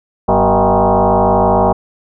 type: tone with frequency modulation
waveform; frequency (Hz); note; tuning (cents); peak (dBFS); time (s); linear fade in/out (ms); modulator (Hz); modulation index
sine; 98; G2; 0; -8; 0.28-1.73; 10; 143; 6.3
effects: none